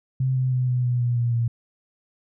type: tone with pitch steps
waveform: sine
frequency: 130.81 / 128.79 / 126.79 / 124.83 / 122.9 / 121 / 119.12 / 117.28 Hz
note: C3 / C3 / B2 / B2 / B2 / B2 / A#2 / A#2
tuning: 0 / -27 / +46 / +19 / -8 / -35 / +38 / +11 cents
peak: -19 dBFS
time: 0.2-1.48 s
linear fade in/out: 5 ms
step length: 160 ms
effects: none